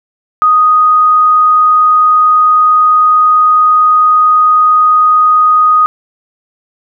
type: tone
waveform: sine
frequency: 1244.5 Hz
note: D#6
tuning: in tune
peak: -4 dBFS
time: 0.42-5.86 s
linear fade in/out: 0 ms
effects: none

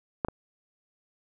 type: clicks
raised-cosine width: 1 ms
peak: -12 / -18 dBFS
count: 2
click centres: 0.248 / 0.285 s
effects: none

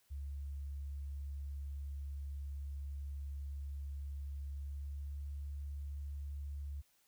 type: tone with pitch glide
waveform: sine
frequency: 70.3 to 71.28 Hz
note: C#2 to C#2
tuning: +25 to +49 cents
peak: -40 dBFS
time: 0.1-6.82 s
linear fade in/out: 20 ms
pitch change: +24 cents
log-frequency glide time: 4.52-5.23 s
effects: white hiss -73 dBFS RMS until 7.07 s

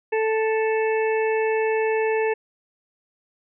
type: harmonic tone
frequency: 440 Hz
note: A4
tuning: in tune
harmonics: 1 / 2 / 4 / 5 / 6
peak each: -20 / -28 / -31 / -35 / -33 dBFS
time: 0.12-2.34 s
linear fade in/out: 10 ms
effects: none

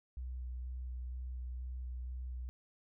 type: tone with vibrato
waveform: sine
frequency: 62.4 Hz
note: B1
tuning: 19 cents sharp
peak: -39 dBFS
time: 0.17-2.49 s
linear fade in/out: 0 ms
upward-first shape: square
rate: 2.1 Hz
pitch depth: 12 cents each way
effects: none

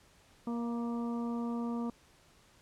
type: harmonic tone with a mistuned harmonic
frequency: 235.6 Hz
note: A#3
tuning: 19 cents sharp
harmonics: 1 / 2 / 3 / 4 / 5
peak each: -33 / -43 / -48 / -47 / -48 dBFS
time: 0.47-1.9 s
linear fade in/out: 2 ms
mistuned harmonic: 3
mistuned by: -21 cents
effects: pink hiss -63 dBFS RMS until 2.61 s + low-pass 10000 Hz 12 dB/octave

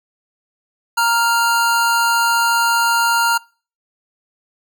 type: tone pair together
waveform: square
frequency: 931.6 / 1396.9 Hz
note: A#5 / F6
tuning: -1 / 0 cents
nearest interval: perfect fifth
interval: 701 cents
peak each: -17 dBFS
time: 0.97-3.38 s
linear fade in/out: 10 ms
effects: noise-tail reverb RT60 0.4 s tail -25 dB re dry

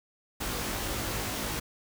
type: noise with comb filter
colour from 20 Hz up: pink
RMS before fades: -33 dBFS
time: 0.4-1.6 s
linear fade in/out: 10 ms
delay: 19 ms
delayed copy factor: +1
effects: none

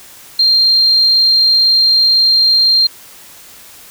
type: tone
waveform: sine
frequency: 4186 Hz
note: C8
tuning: in tune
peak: -7 dBFS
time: 0.39-2.87 s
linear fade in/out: 5 ms
effects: white hiss -38 dBFS RMS until 3.9 s

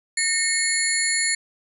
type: tone cluster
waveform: sine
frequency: 1829 / 2177 / 4334 / 7120 / 10230 Hz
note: A#6 / C#7 / C#8 / A8 / D#9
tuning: -33 / -32 / -40 / +20 / +47 cents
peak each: -26 dBFS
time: 0.17-1.35 s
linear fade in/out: 5 ms
effects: none

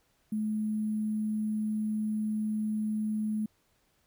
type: tone with sample-and-hold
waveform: sine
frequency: 214.2 Hz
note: A3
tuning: 46 cents flat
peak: -28 dBFS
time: 0.32-3.46 s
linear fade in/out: 5 ms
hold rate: 11025 Hz
effects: pink hiss -71 dBFS RMS until 4.06 s

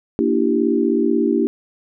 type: chord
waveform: sine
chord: E half-diminished seventh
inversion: second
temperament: equal with one note detuned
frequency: 233.1 / 293.7 / 335.8 / 392 Hz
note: Bb3 / D4 / E4 / G4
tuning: 0 / 0 / +32 / 0 cents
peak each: -20 dBFS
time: 0.19-1.47 s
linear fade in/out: 0 ms
effects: none

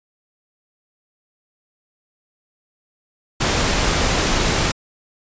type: noise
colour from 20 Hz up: pink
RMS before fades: -18 dBFS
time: 3.4-4.72 s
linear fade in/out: 10 ms
effects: resampled to 16000 Hz

